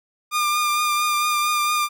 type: tone with vibrato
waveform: sawtooth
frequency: 1204 Hz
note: D6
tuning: 43 cents sharp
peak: -15 dBFS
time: 0.31-1.89 s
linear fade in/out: 50 ms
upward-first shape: triangle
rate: 4.4 Hz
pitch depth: 25 cents each way
effects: none